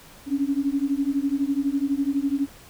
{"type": "beating tone pair", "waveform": "sine", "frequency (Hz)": [273.2, 285.2], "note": ["C#4", "C#4"], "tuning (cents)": [-25, 49], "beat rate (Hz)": 12, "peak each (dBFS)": [-24, -24], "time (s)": [0.26, 2.48], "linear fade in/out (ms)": 50, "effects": ["pink hiss -48 dBFS RMS until 2.69 s"]}